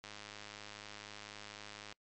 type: click train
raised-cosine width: 0.2 ms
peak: -30 dBFS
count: 197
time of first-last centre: 0.04-1.925 s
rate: 104 Hz
effects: noise-tail reverb RT60 0.1 s tail -24 dB re dry + MP3 48 kbps